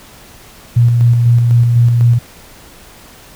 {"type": "tone with tremolo", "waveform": "sine", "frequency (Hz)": 119, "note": "A#2", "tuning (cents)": 36, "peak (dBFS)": -5, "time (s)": [0.76, 2.19], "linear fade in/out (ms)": 10, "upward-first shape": "square", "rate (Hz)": 4, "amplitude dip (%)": 30, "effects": ["pink hiss -39 dBFS RMS until 3.35 s"]}